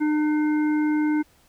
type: harmonic tone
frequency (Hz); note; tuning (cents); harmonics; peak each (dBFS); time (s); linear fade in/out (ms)
302.6; D#4; -48; 1 / 3 / 5 / 7; -19 / -34 / -36 / -38; 0-1.23; 20
effects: pink hiss -59 dBFS RMS until 1.48 s